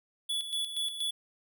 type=tone with tremolo; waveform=square; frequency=3424 Hz; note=A7; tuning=48 cents flat; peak=-30 dBFS; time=0.29-1.11 s; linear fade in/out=10 ms; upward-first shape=square; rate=4.2 Hz; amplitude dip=60%; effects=none